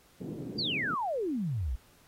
white band-pass noise, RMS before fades -39 dBFS, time 0.2-0.95 s, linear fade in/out 10 ms, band 120 to 340 Hz, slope 24 dB/octave
sine exponential sweep, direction down, 4859 to 53.5 Hz, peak -29 dBFS, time 0.58-1.76 s, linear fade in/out 10 ms
effects pink hiss -62 dBFS RMS until 2.07 s + AAC 48 kbps

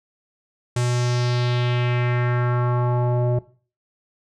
square tone with low-pass filter sweep, 122.4 Hz, B2, 15 cents flat, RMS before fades -21 dBFS, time 0.76-3.39 s, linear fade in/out 5 ms, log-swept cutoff 8300 to 580 Hz, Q 2.3, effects noise-tail reverb RT60 0.4 s tail -18 dB re dry

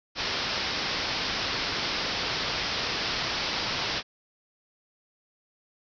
white low-pass noise, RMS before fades -30 dBFS, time 0.15-4.03 s, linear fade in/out 50 ms, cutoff 5500 Hz, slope 96 dB/octave, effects none

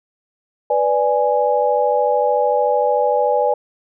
sine chord, G# diminished, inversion first, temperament equal, 493.9 / 587.3 / 830.6 Hz, B4 / D5 / G#5, 0 / 0 / 0 cents, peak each -18 dBFS, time 0.7-3.54 s, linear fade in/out 5 ms, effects none

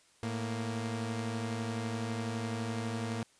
sawtooth tone pair together, 110.58 / 233.1 Hz, A2 / A#3, +9 / 0 cents, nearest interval octave + minor second, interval 1291 cents, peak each -32 / -33 dBFS, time 0.23-3.23 s, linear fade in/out 0 ms, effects white hiss -65 dBFS RMS until 3.39 s + resampled to 22050 Hz

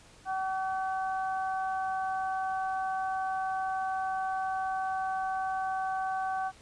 harmonic tone, 380 Hz, F#4, 46 cents sharp, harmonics 2 / 3 / 4, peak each -30 / -39 / -39 dBFS, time 0.25-6.52 s, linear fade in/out 50 ms, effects pink hiss -56 dBFS RMS until 6.61 s + resampled to 22050 Hz

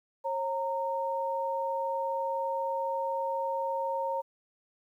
sine tone pair together, 541.5 / 922 Hz, C#5 / A#5, -41 / -19 cents, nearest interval major sixth, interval 922 cents, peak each -32 / -31 dBFS, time 0.24-4.22 s, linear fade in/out 20 ms, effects 11-bit

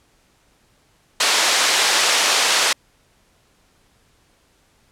white band-pass noise, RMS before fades -17 dBFS, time 1.2-2.73 s, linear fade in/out 5 ms, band 510 to 5800 Hz, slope 12 dB/octave, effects pink hiss -59 dBFS RMS until 4.91 s + low-pass 11000 Hz 12 dB/octave

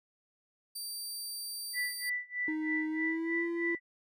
20% pulse tone, 4659 Hz, D8, 15 cents flat, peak -32 dBFS, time 0.75-2.1 s, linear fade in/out 10 ms
sine tone with tremolo, 1975.5 Hz, B6, in tune, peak -30 dBFS, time 1.73-3.8 s, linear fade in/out 50 ms, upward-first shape sine, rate 3.2 Hz, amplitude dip 95%
triangle tone with pitch glide, 311.4 to 339.6 Hz, D#4 to F4, +2 to -48 cents, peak -30 dBFS, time 2.48-3.75 s, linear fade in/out 2 ms, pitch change +150 cents, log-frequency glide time 2.88-3.44 s
effects none

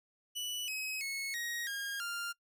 sawtooth tone with pitch steps, 2960 / 2547 / 2192 / 1886.3 / 1623.3 / 1396.9 Hz, F#7 / D#7 / C#7 / A#6 / G#6 / F6, 0 / +40 / -20 / +20 / -40 / 0 cents, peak -33 dBFS, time 0.35-2.33 s, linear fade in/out 20 ms, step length 330 ms, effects noise-tail reverb RT60 0.1 s tail -23 dB re dry

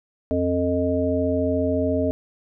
harmonic tone, 88.6 Hz, F2, 25 cents sharp, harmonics 1 / 3 / 5 / 7, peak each -27 / -23 / -26 / -24 dBFS, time 0.31-2.11 s, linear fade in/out 0 ms, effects none

